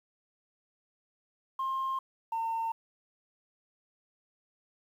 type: tone pair in turn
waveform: sine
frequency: 1062 / 907.3 Hz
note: C6 / A#5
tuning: +25 / -47 cents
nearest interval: minor third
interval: 272 cents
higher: first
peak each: -28 dBFS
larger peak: neither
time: 1.59-1.99 / 2.32-2.72 s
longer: neither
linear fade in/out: 5 ms
effects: tanh soft clip ceiling -27 dBFS + 10-bit